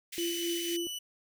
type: high-pass noise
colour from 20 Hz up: pink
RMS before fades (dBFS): -41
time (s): 0.12-0.77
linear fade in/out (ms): 10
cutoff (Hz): 1900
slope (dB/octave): 48
type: tone with tremolo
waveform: sine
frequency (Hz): 341.3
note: F4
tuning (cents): -40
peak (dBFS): -30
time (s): 0.18-0.87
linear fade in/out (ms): 0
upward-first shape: sine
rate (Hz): 3.9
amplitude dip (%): 50
type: tone with pitch glide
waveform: sawtooth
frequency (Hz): 2990 to 2968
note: F#7 to F#7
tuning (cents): +17 to +5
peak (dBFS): -33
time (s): 0.18-0.99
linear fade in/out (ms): 10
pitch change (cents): -12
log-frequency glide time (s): 0.71-0.87
effects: none